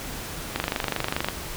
click train, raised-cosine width 0.3 ms, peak -8 dBFS, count 19, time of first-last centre 0.56-1.286 s, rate 24.8 Hz, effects pink hiss -35 dBFS RMS until 1.56 s

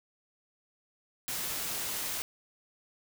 white noise, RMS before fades -35 dBFS, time 1.28-2.22 s, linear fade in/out 0 ms, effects none

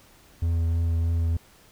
triangle tone with vibrato, 83.3 Hz, E2, 19 cents sharp, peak -19 dBFS, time 0.42-1.37 s, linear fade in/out 5 ms, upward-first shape triangle, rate 3.2 Hz, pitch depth 15 cents each way, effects pink hiss -55 dBFS RMS until 1.71 s

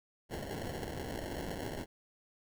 white noise with sample-and-hold, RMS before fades -40 dBFS, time 0.29-1.86 s, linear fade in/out 50 ms, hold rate 1225 Hz, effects none

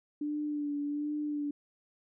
sine tone with vibrato, 293.7 Hz, D4, in tune, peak -31 dBFS, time 0.21-1.51 s, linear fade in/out 5 ms, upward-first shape sine, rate 1.3 Hz, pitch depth 29 cents each way, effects none

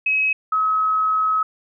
sine tone pair in turn, 2555 / 1280.2 Hz, D#7 / D#6, +45 / +49 cents, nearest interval octave, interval 1196 cents, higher first, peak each -16 dBFS, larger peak neither, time 0.06-0.33 / 0.52-1.43 s, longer second, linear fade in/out 5 ms, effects none

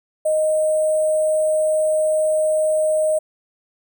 sine tone with sample-and-hold, 622.3 Hz, D#5, in tune, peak -15 dBFS, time 0.25-3.19 s, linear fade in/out 10 ms, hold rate 8820 Hz, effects none

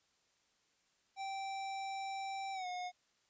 square tone with pitch glide, 779 to 722.6 Hz, G5 to F#5, -11 to -41 cents, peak -40 dBFS, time 1.16-2.92 s, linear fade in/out 50 ms, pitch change -130 cents, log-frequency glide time 2.53-2.67 s, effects white hiss -75 dBFS RMS until 3.29 s + resampled to 16000 Hz

